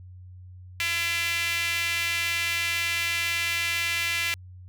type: tone with high-pass filter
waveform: sawtooth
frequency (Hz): 338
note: E4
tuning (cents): +43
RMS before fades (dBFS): -27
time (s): 0.8-4.34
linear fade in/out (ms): 0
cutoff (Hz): 2300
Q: 3.1
effects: added 91 Hz sine -42 dBFS peak until 4.68 s